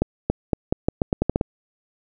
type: accelerating click train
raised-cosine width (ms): 2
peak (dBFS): -5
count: 11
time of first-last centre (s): 0.02-1.412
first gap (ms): 280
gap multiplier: 0.83
effects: none